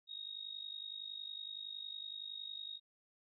sine tone with amplitude modulation, 3751 Hz, A#7, 10 cents sharp, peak -40 dBFS, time 0.07-2.8 s, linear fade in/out 50 ms, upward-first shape sine, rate 50.8 Hz, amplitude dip 80%, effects none

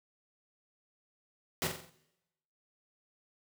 pink noise with echo, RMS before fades -32 dBFS, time 1.62-1.67 s, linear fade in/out 0 ms, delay 45 ms, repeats 5, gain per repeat -6 dB, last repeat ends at 1.895 s, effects noise-tail reverb RT60 0.9 s tail -18 dB re dry + high-pass 80 Hz 12 dB/octave

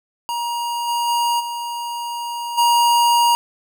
square tone with level steps, 947 Hz, A#5, 27 cents sharp, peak -22 / -19 / -17 / -25 / -13 dBFS, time 0.29-3.35 s, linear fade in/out 0 ms, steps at 0.87 / 1.07 / 1.39 / 2.57 s, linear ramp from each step 20 ms, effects none

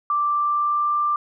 sine tone with pitch glide, 1174.7 to 1183.6 Hz, D6 to D6, 0 to +13 cents, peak -18 dBFS, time 0.1-1.16 s, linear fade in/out 2 ms, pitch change +13 cents, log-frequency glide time 0.24-0.96 s, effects none

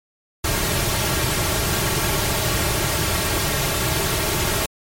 pink noise with comb filter, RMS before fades -21 dBFS, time 0.44-4.66 s, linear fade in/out 5 ms, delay 4 ms, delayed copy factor -0.6, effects MP3 64 kbps

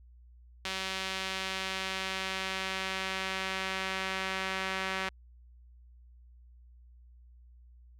sawtooth tone with band-pass filter sweep, 190 Hz, F#3, 46 cents sharp, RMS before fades -35 dBFS, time 0.65-5.09 s, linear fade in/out 2 ms, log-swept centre 3300 to 2100 Hz, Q 1.1, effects added 60 Hz sine -53 dBFS peak until 7.99 s

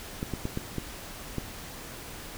clicks, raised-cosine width 3 ms, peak -17 dBFS, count 6, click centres 0.229 / 0.337 / 0.454 / 0.574 / 0.783 / 1.383 s, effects pink hiss -42 dBFS RMS until 2.37 s

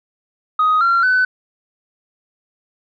sine tone with pitch steps, 1252 / 1373.2 / 1506.2 Hz, D#6 / F6 / F#6, +10 / -30 / +30 cents, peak -10 dBFS, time 0.59-1.25 s, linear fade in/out 5 ms, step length 220 ms, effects tanh soft clip ceiling -9 dBFS

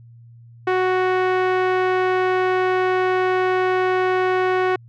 sawtooth tone with low-pass filter, 370 Hz, F#4, in tune, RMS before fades -19 dBFS, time 0.67-4.76 s, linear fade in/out 5 ms, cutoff 1900 Hz, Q 1.2, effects added 117 Hz sine -42 dBFS peak until 4.88 s

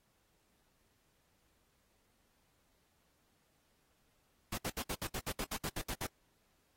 pink noise bursts, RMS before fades -39 dBFS, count 13, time 4.52-6.064 s, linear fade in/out 5 ms, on 56 ms, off 68 ms, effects pink hiss -75 dBFS RMS until 6.76 s + AAC 48 kbps

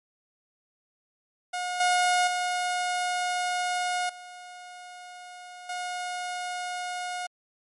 sawtooth tone with level steps, 720 Hz, F#5, 47 cents flat, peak -25 / -17 / -22 / -38 / -27 dBFS, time 1.53-7.27 s, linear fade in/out 10 ms, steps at 1.8 / 2.27 / 4.09 / 5.69 s, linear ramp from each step 5 ms, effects MP3 48 kbps

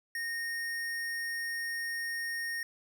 square tone, 1850 Hz, A#6, 14 cents flat, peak -34 dBFS, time 0.15-2.63 s, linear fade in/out 2 ms, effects none

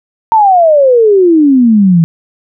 sine exponential sweep, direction down, 920 to 160 Hz, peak -3 dBFS, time 0.32-2.04 s, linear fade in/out 0 ms, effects none

